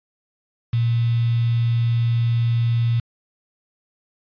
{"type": "tone with quantisation", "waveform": "sine", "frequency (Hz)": 117.2, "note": "A#2", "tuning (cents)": 10, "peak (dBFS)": -16, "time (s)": [0.73, 3], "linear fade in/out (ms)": 5, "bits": 6, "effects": ["resampled to 11025 Hz"]}